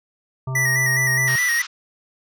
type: harmonic tone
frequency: 130.81 Hz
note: C3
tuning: in tune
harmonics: 1 / 3 / 5 / 7 / 9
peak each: -23 / -39 / -39 / -38 / -38 dBFS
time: 0.47-1.36 s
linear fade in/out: 5 ms
type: tone with vibrato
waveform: square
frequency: 1923 Hz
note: B6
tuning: 47 cents flat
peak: -18 dBFS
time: 0.55-1.62 s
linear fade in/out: 5 ms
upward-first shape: square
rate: 4.8 Hz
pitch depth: 45 cents each way
type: band-pass noise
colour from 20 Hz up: pink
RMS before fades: -33 dBFS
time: 1.27-1.67 s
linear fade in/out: 10 ms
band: 1100 to 6200 Hz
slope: 48 dB/octave
effects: none